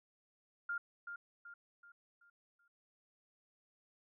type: tone with echo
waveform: sine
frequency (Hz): 1403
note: F6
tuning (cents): +8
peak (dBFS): -36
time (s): 0.69-0.78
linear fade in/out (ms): 5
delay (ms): 380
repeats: 5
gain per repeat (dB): -7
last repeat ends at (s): 2.68
effects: none